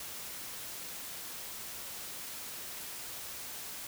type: noise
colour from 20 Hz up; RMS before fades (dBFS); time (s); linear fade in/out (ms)
white; -43; 0-3.87; 2
effects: none